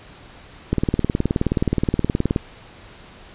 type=click train; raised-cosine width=3 ms; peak=-5 dBFS; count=32; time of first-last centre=0.73-2.362 s; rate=19 Hz; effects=pink hiss -44 dBFS RMS until 3.34 s + resampled to 8000 Hz